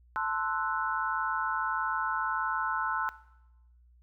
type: chord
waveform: sine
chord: F# half-diminished seventh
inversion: first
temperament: equal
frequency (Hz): 880 / 1046.5 / 1318.5 / 1480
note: A5 / C6 / E6 / F#6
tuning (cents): 0 / 0 / 0 / 0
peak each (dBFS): -34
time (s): 0.16-3.09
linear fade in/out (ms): 0
effects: noise-tail reverb RT60 0.9 s tail -18 dB re dry + added 60 Hz sine -57 dBFS peak until 4.02 s